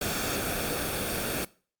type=noise with comb filter; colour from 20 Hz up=pink; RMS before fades=-30 dBFS; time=0.01-1.45 s; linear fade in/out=5 ms; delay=1 ms; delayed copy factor=-0.55; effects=noise-tail reverb RT60 0.4 s tail -21 dB re dry + Opus 48 kbps